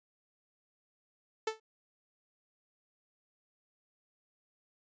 sawtooth tone with exponential decay, 440 Hz, A4, in tune, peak -24 dBFS, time 1.47-1.6 s, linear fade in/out 5 ms, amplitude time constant 27 ms, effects resampled to 16000 Hz

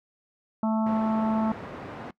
harmonic tone, 220 Hz, A3, in tune, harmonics 1 / 3 / 4 / 5 / 6, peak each -23 / -32 / -32 / -39 / -40 dBFS, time 0.63-1.52 s, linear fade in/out 2 ms
pink band-pass noise, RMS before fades -39 dBFS, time 0.86-2.11 s, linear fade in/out 5 ms, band 130 to 1400 Hz, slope 12 dB/octave
effects noise-tail reverb RT60 0.1 s tail -21 dB re dry

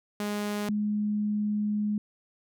sawtooth / sine tone pair in turn, 207.1 / 209.3 Hz, G#3 / G#3, -5 / +14 cents, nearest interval unison, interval 19 cents, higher second, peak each -25 dBFS, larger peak neither, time 0.2-0.69 / 0.69-1.98 s, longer second, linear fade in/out 2 ms, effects none

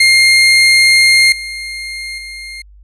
30% pulse tone with level steps, 2121 Hz, C7, 23 cents sharp, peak -3 / -19 / -23 dBFS, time 0-2.62 s, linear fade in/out 5 ms, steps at 1.32 / 2.18 s, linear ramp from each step 2 ms, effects added 50 Hz sine -38 dBFS peak until 2.83 s + resampled to 24000 Hz

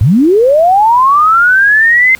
sine linear sweep, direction up, 87.31 to 2093 Hz, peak -4 dBFS, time 0.01-2.15 s, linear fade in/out 0 ms, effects pink hiss -37 dBFS RMS until 2.19 s

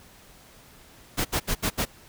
pink noise bursts, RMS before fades -25 dBFS, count 5, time 1.17-1.855 s, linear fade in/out 20 ms, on 81 ms, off 70 ms, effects pink hiss -52 dBFS RMS until 2.08 s

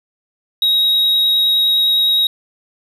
triangle tone with vibrato, 3800 Hz, A#7, 33 cents sharp, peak -10 dBFS, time 0.62-2.27 s, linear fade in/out 2 ms, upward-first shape triangle, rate 9.7 Hz, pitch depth 8 cents each way, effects none

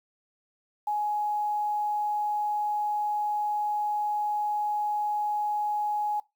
sine tone with quantisation, 837 Hz, G#5, 13 cents sharp, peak -25 dBFS, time 0.87-6.2 s, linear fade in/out 5 ms, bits 9, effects noise-tail reverb RT60 0.2 s tail -20 dB re dry

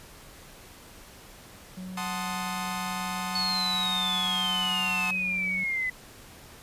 triangle tone, 185 Hz, F#3, in tune, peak -34 dBFS, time 1.77-5.64 s, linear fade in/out 5 ms
sawtooth chord, F# diminished seventh, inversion none, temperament equal, 740 / 880 / 1046.5 / 1244.5 Hz, F#5 / A5 / C6 / Eb6, 0 / 0 / 0 / 0 cents, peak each -33 dBFS, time 1.97-5.11 s, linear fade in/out 5 ms
sine exponential sweep, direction down, 4435 to 2000 Hz, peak -26 dBFS, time 3.35-5.9 s, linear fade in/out 5 ms
effects pink hiss -49 dBFS RMS until 6.62 s + resampled to 32000 Hz

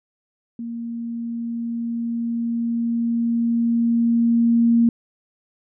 sine tone with level ramp, 233.1 Hz, A#3, in tune, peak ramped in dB -27 to -12 dBFS, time 0.59-4.89 s, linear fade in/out 2 ms, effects none

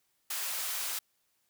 white high-pass noise, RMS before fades -35 dBFS, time 0.3-0.99 s, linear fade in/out 5 ms, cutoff 750 Hz, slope 12 dB/octave, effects white hiss -75 dBFS RMS until 1.49 s

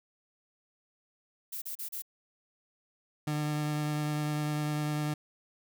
violet noise bursts, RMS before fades -38 dBFS, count 4, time 1.52-2.022 s, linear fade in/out 10 ms, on 100 ms, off 34 ms
30% pulse tone with vibrato, 150 Hz, D3, 37 cents sharp, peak -27 dBFS, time 3.27-5.14 s, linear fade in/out 5 ms, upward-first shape triangle, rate 10 Hz, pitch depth 15 cents each way
effects none

